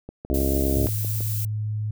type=click train; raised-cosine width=2 ms; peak=-22 dBFS; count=8; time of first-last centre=0.09-1.206 s; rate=6.27 Hz
type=harmonic tone; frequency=68 Hz; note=C#2; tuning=33 cents flat; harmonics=1 / 2 / 3 / 4 / 5 / 6 / 7 / 8 / 9 / 10; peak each=-23 / -32 / -34 / -27 / -28 / -30 / -38 / -41 / -32 / -41 dBFS; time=0.3-0.87 s; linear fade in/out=0 ms
type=noise; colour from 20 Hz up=violet; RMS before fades=-31 dBFS; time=0.34-1.45 s; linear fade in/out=2 ms
type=tone; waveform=sine; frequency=106.7 Hz; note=G#2; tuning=47 cents sharp; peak=-24 dBFS; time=0.76-1.91 s; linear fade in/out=5 ms
effects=none